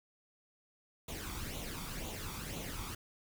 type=noise with flanger; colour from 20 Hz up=pink; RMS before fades=-42 dBFS; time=1.08-2.95 s; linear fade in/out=5 ms; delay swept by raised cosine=0.29 to 0.89 ms; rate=2 Hz; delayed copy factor=+0.6; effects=none